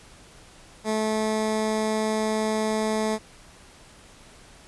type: tone with notch filter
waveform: 15% pulse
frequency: 217.2 Hz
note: A3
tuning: 22 cents flat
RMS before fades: -25 dBFS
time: 0.84-3.19 s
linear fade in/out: 50 ms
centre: 2800 Hz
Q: 1.9
effects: pink hiss -50 dBFS RMS until 4.67 s + resampled to 24000 Hz